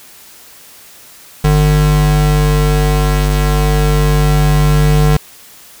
square tone pair together, 50.09 / 150 Hz, G1 / D3, +38 / +37 cents, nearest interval octave + perfect fifth, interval 1899 cents, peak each -12 dBFS, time 1.44-5.17 s, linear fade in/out 5 ms, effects white hiss -39 dBFS RMS until 5.8 s

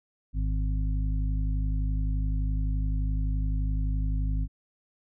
harmonic tone, 51.7 Hz, G#1, 7 cents flat, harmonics 1 / 2 / 3 / 5, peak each -25 / -34 / -36 / -40 dBFS, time 0.33-4.48 s, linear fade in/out 50 ms, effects none

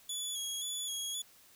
20% pulse tone with vibrato, 3374 Hz, G#7, 27 cents sharp, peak -30 dBFS, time 0.09-1.22 s, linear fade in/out 5 ms, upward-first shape square, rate 1.9 Hz, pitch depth 32 cents each way, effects white hiss -61 dBFS RMS until 1.55 s

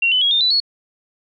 sine tone with pitch steps, 2748 / 3014 / 3306 / 3626 / 3977 / 4362 Hz, F7 / F#7 / G#7 / A#7 / B7 / C#8, -29 / +31 / -9 / -49 / +11 / -29 cents, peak -13 dBFS, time 0.02-0.602 s, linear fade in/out 5 ms, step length 97 ms, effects none

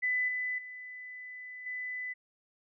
sine tone with level steps, 2000 Hz, B6, 21 cents sharp, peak -27 / -31 / -42 / -35 dBFS, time 0.02-2.14 s, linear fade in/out 20 ms, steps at 0.28 / 0.58 / 1.66 s, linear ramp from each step 5 ms, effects none

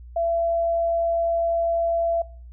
sine tone, 673 Hz, E5, 36 cents sharp, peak -20 dBFS, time 0.16-2.22 s, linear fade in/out 5 ms, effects noise-tail reverb RT60 0.4 s tail -20 dB re dry + added 60 Hz sine -39 dBFS peak until 2.52 s

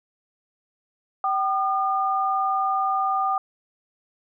sine tone pair together, 771.1 / 1212 Hz, G5 / D#6, -29 / -46 cents, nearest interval minor sixth, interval 783 cents, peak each -23 dBFS, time 1.24-3.38 s, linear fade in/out 2 ms, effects none

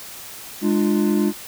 triangle chord, D diminished, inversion second, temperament equal with one note detuned, 207.7 / 299.8 / 349.2 Hz, Ab3 / D4 / F4, 0 / +36 / 0 cents, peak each -17 / -19 / -20 dBFS, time 0.61-1.33 s, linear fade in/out 50 ms, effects white hiss -37 dBFS RMS until 1.47 s

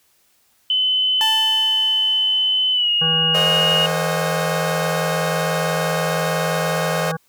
sine tone with pitch glide, 3032 to 2868 Hz, F#7 to F7, +42 to +45 cents, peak -15 dBFS, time 0.7-3.86 s, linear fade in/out 2 ms, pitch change -97 cents, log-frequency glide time 2.72-2.9 s
sawtooth tone with exponential decay, 880 Hz, A5, in tune, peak -15 dBFS, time 1.21-3.01 s, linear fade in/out 0 ms, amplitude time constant 390 ms
harmonic tone, 162.1 Hz, E3, 29 cents flat, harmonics 1 / 3 / 5 / 7 / 9 / 10, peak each -24 / -29 / -31 / -32 / -34 / -34 dBFS, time 3.01-7.17 s, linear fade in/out 10 ms
sawtooth chord, A diminished seventh, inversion none, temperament equal with one note detuned, 440 / 532.4 / 622.3 / 740 Hz, A4 / C5 / Eb5 / Gb5, 0 / +30 / 0 / 0 cents, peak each -26 / -21 / -20 / -26 dBFS, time 3.34-7.12 s, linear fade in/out 10 ms
effects white hiss -60 dBFS RMS until 7.28 s

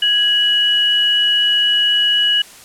sine tone pair together, 1661.2 / 2926 Hz, G#6 / F#7, 0 / -20 cents, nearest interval minor seventh, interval 980 cents, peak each -21 / -12 dBFS, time 0.02-2.42 s, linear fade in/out 5 ms, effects white hiss -40 dBFS RMS until 2.64 s + low-pass 11000 Hz 12 dB/octave

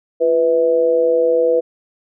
sine tone with amplitude modulation, 495.5 Hz, B4, 6 cents sharp, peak -8 dBFS, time 0.2-1.61 s, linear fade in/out 20 ms, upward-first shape sine, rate 152 Hz, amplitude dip 75%, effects none

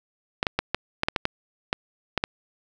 clicks, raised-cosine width 0.3 ms, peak -6 dBFS, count 11, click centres 0.429 / 0.468 / 0.59 / 0.746 / 1.034 / 1.085 / 1.162 / 1.254 / 1.729 / 2.177 / 2.239 s, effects none

